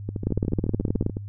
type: two click trains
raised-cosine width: 3 ms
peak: -16 / -10 dBFS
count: 16 / 16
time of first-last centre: 0.09-1.169 / 0.27-1.064 s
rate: 13.9 / 18.9 Hz
effects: added 101 Hz sine -33 dBFS peak until 1.28 s